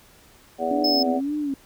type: harmonic tone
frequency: 82.2 Hz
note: E2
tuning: 4 cents flat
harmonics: 3 / 4 / 5 / 6 / 7 / 8 / 9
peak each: -31 / -37 / -30 / -38 / -26 / -37 / -26 dBFS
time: 0.58-1.21 s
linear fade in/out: 50 ms
type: tone with vibrato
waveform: sine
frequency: 277.2 Hz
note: C#4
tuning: in tune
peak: -23 dBFS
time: 0.71-1.54 s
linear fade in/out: 2 ms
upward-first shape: sine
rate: 1.9 Hz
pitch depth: 140 cents each way
type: tone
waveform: triangle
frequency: 5200 Hz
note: E8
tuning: 24 cents flat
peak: -19 dBFS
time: 0.84-1.03 s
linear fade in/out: 5 ms
effects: pink hiss -53 dBFS RMS until 1.65 s